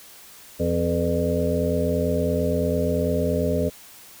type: harmonic tone with a mistuned harmonic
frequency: 85.9 Hz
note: F2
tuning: 28 cents flat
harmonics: 1 / 2 / 3 / 5 / 6 / 7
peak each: -27 / -27 / -27 / -27 / -27 / -27 dBFS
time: 0.59-3.7 s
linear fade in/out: 20 ms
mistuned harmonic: 6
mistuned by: -58 cents
effects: white hiss -46 dBFS RMS until 4.2 s